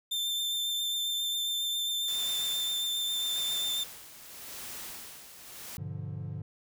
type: tone with vibrato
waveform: 40% pulse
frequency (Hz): 3568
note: A7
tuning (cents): +23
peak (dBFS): -28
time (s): 0.11-3.84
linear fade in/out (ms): 10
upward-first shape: triangle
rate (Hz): 7.4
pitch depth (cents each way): 16
type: noise with tremolo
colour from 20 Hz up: white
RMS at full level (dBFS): -41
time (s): 2.08-5.77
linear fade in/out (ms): 2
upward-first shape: sine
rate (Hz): 0.85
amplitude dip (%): 65
type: chord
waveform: triangle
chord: G# diminished seventh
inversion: none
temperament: equal with one note detuned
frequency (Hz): 101.16 / 123.47 / 146.83 / 174.61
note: G#2 / B2 / D3 / F3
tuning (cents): -45 / 0 / 0 / 0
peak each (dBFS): -37 / -41 / -37 / -43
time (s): 5.78-6.42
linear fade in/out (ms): 5
effects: none